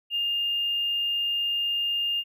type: tone with hard clipping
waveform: triangle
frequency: 2816 Hz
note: F7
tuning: 14 cents sharp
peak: -24 dBFS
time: 0.1-2.24 s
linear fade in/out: 50 ms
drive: 3 dB
effects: none